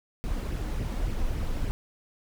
brown noise with flanger, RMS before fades -29 dBFS, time 0.24-1.71 s, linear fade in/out 0 ms, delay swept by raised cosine 0.37 to 4.07 ms, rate 3.5 Hz, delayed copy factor +0.5, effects none

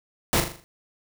pink noise with echo, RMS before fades -21 dBFS, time 0.33-0.4 s, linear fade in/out 0 ms, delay 40 ms, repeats 6, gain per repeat -6 dB, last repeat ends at 0.64 s, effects none

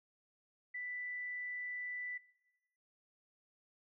sine tone, 1981 Hz, B6, 5 cents sharp, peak -40 dBFS, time 0.74-2.18 s, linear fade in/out 10 ms, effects noise-tail reverb RT60 1.0 s tail -17 dB re dry

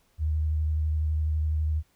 sine tone with vibrato, 77.3 Hz, D#2, 11 cents flat, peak -23 dBFS, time 0.18-1.83 s, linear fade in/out 50 ms, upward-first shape sine, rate 12 Hz, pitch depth 21 cents each way, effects pink hiss -67 dBFS RMS until 1.95 s

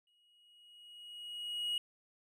triangle tone with exponential growth, 2897 Hz, F#7, 37 cents flat, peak -30 dBFS, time 0.07-1.78 s, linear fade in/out 2 ms, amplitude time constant 370 ms, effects none

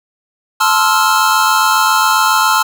square chord, F major seventh, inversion first, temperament just, 873.1 / 1047.7 / 1309.6 / 1396.9 Hz, A5 / C6 / E6 / F6, -14 / +2 / -12 / 0 cents, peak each -16 dBFS, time 0.6-2.63 s, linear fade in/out 10 ms, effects none

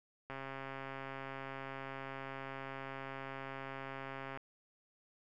click train, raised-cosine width 0.5 ms, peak -29 dBFS, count 551, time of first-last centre 0.3-4.374 s, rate 135 Hz, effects none

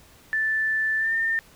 sine tone with pitch glide, 1760 to 1809.5 Hz, A6 to A6, 0 to +48 cents, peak -21 dBFS, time 0.33-1.39 s, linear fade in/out 0 ms, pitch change +48 cents, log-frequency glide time 0.98-1.13 s, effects pink hiss -53 dBFS RMS until 1.55 s

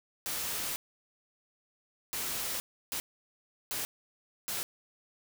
white noise bursts at uneven times, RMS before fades -35 dBFS, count 5, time 0.26-0.76 / 2.13-2.6 / 2.92-3 / 3.71-3.85 / 4.48-4.63 s, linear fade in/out 0 ms, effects none

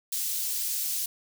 white high-pass noise, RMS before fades -30 dBFS, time 0.12-1.06 s, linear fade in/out 5 ms, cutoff 4600 Hz, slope 12 dB/octave, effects none

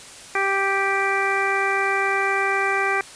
harmonic tone, 392 Hz, G4, in tune, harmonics 1 / 2 / 3 / 4 / 5 / 6, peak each -26 / -26 / -26 / -26 / -26 / -26 dBFS, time 0.35-3.01 s, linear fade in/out 2 ms, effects white hiss -41 dBFS RMS until 3.15 s + resampled to 22050 Hz

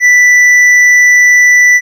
sine tone with hard clipping, 1975.5 Hz, B6, in tune, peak -4 dBFS, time 0-1.81 s, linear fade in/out 50 ms, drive 5 dB, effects none

